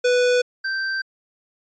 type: tone pair in turn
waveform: square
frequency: 493.9 / 1562.2 Hz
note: B4 / G6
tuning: 0 / -6 cents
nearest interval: octave + minor sixth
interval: 1994 cents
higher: second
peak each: -16 / -23 dBFS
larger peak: first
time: 0.04-0.42 / 0.64-1.02 s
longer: neither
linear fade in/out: 10 ms
effects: resampled to 16000 Hz